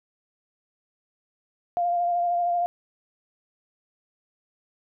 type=tone with vibrato; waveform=sine; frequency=698.5 Hz; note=F5; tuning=in tune; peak=-21 dBFS; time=1.77-2.66 s; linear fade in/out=0 ms; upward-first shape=sine; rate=13 Hz; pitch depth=22 cents each way; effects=none